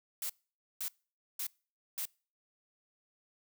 blue noise bursts, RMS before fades -37 dBFS, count 4, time 0.22-2.054 s, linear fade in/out 2 ms, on 76 ms, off 510 ms, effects noise-tail reverb RT60 0.4 s tail -26 dB re dry

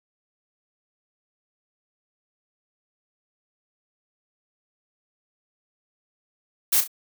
blue noise with echo, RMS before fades -19 dBFS, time 6.72-6.81 s, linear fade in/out 10 ms, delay 34 ms, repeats 2, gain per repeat -9 dB, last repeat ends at 6.878 s, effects none

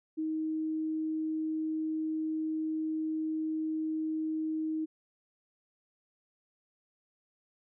sine tone, 314.7 Hz, D#4, 20 cents sharp, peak -30 dBFS, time 0.17-4.86 s, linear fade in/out 20 ms, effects none

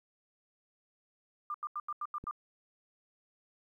sine tone bursts, 1197 Hz, D6, 33 cents sharp, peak -34 dBFS, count 7, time 1.5-2.311 s, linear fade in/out 2 ms, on 43 ms, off 85 ms
click, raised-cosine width 3 ms, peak -33 dBFS, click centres 2.24 s
effects 12-bit

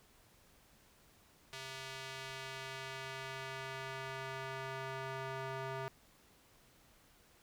square tone with band-pass filter sweep, 133 Hz, C3, 29 cents sharp, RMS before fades -44 dBFS, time 1.53-5.88 s, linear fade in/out 0 ms, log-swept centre 3600 to 1000 Hz, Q 0.75, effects pink hiss -66 dBFS RMS until 7.42 s

